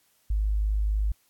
sine tone, 51.91 Hz, G#1, in tune, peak -22 dBFS, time 0.3-1.12 s, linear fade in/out 5 ms, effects white hiss -66 dBFS RMS until 1.29 s + AAC 64 kbps

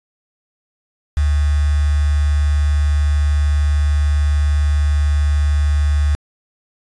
sine tone with quantisation, 73.42 Hz, D2, in tune, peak -12 dBFS, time 1.17-6.15 s, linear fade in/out 0 ms, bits 5, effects resampled to 22050 Hz

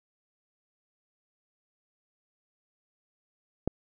click, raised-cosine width 2 ms, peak -13 dBFS, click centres 3.676 s, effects none

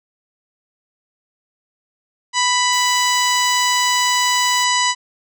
harmonic tone, 990 Hz, B5, 4 cents sharp, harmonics 1 / 2 / 3 / 4 / 5 / 6 / 7 / 8, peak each -18 / -21 / -23 / -24 / -25 / -26 / -26 / -27 dBFS, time 2.33-4.95 s, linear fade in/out 50 ms
white high-pass noise, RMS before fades -35 dBFS, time 2.72-4.65 s, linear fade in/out 20 ms, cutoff 660 Hz, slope 24 dB/octave
effects none

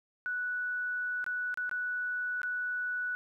sine tone with dropouts, 1478 Hz, F#6, 2 cents flat, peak -31 dBFS, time 0.26-3.15 s, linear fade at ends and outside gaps 0 ms, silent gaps 1.242-1.264 / 1.542-1.574 / 1.694-1.713 / 2.417-2.432 s, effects 12-bit

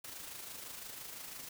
white noise with amplitude modulation, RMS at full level -45 dBFS, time 0.04-1.49 s, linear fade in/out 5 ms, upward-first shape sine, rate 25.9 Hz, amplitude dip 45%, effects none

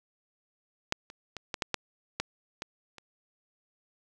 clicks, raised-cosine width 0.2 ms, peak -9 / -28 / -21 / -15 / -11 / -10 / -12 / -18 / -29 dBFS, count 9, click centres 0.924 / 1.101 / 1.367 / 1.542 / 1.622 / 1.743 / 2.2 / 2.621 / 2.983 s, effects none

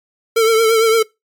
square tone with vibrato, 448.4 Hz, A4, 33 cents sharp, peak -10 dBFS, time 0.36-1.03 s, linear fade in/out 10 ms, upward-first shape triangle, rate 8.8 Hz, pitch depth 53 cents each way, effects noise-tail reverb RT60 0.2 s tail -22 dB re dry + MP3 96 kbps

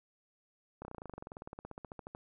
slowing click train, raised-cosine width 1 ms, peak -30 dBFS, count 27, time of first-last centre 0.82-2.149 s, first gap 30 ms, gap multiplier 1.04, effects none

